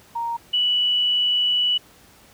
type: tone pair in turn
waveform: sine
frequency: 932.3 / 2954 Hz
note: A#5 / F#7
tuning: 0 / -3 cents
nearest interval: octave + minor sixth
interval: 1997 cents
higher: second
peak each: -23 / -17 dBFS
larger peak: second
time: 0.15-0.37 / 0.53-1.78 s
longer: second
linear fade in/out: 10 ms
effects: pink hiss -51 dBFS RMS until 2.33 s + high-pass 60 Hz 12 dB/octave